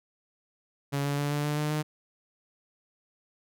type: tone with pitch steps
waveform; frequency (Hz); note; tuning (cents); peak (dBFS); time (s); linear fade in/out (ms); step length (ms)
sawtooth; 141 / 142.8 / 144.63 / 146.48 / 148.35 / 150.25 / 152.17; C#3 / D3 / D3 / D3 / D3 / D3 / D#3; +30 / -48 / -26 / -4 / +18 / +40 / -38; -23; 0.92-1.83; 20; 130
effects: none